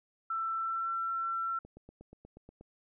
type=tone with pitch glide; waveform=sine; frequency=1334 to 1348.7 Hz; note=E6 to E6; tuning=+20 to +39 cents; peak=-31 dBFS; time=0.3-1.59 s; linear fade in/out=5 ms; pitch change=+19 cents; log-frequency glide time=0.56-0.89 s
type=click train; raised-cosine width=2 ms; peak=-38 dBFS; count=9; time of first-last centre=1.65-2.61 s; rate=8.33 Hz
effects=none